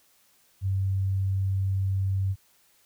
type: tone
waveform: sine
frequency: 96.4 Hz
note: G2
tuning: 28 cents flat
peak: -23 dBFS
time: 0.61-2.36 s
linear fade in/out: 50 ms
effects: white hiss -63 dBFS RMS until 2.85 s